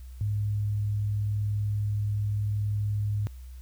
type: tone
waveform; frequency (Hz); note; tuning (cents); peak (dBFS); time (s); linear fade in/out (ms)
sine; 103.83; G#2; 0; -25; 0.21-3.27; 0
effects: added 63 Hz sine -40 dBFS peak until 3.61 s + white hiss -61 dBFS RMS until 3.61 s

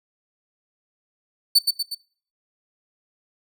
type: tone with echo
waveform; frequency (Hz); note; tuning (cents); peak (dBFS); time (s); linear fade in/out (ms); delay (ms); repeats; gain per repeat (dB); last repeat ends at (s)
40% pulse; 4516; C#8; +31; -10; 1.55-1.59; 10; 120; 3; -5; 1.95
effects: noise-tail reverb RT60 0.5 s tail -26 dB re dry

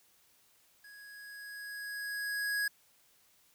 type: tone with level ramp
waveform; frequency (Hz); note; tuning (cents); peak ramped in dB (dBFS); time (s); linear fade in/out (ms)
square; 1661.2; G#6; 0; -52 to -30; 0.84-2.68; 5
effects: white hiss -67 dBFS RMS until 3.54 s

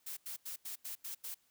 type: noise bursts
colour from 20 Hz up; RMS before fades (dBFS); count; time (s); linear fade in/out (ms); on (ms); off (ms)
blue; -43; 7; 0.06-1.346; 10; 110; 86
effects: white hiss -73 dBFS RMS until 1.5 s

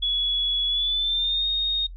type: tone with pitch glide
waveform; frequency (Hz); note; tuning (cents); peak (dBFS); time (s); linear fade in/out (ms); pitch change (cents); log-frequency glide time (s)
sine; 3384 to 3712; G#7 to A#7; +32 to -8; -21; 0.02-1.87; 10; +160; 0.67-1.47
effects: noise-tail reverb RT60 0.1 s tail -26 dB re dry + added 43 Hz sine -36 dBFS peak until 1.96 s

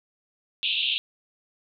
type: band-pass noise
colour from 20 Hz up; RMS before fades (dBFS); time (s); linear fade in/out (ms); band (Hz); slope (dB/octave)
pink; -26; 0.63-0.98; 0; 2600 to 3800; 96
effects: none

